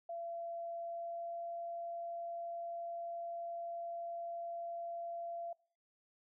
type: tone with pitch glide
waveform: sine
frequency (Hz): 679 to 682.9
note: F5 to F5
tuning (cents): -49 to -39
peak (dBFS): -40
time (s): 0.09-5.53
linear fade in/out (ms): 5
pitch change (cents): +10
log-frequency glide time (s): 0.72-1.44
effects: noise-tail reverb RT60 0.5 s tail -24 dB re dry